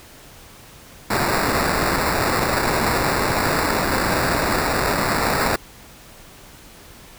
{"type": "noise with sample-and-hold", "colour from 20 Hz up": "white", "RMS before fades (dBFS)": -20, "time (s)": [1.1, 5.56], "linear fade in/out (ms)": 5, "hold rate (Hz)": 3150, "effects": ["pink hiss -44 dBFS RMS until 7.18 s"]}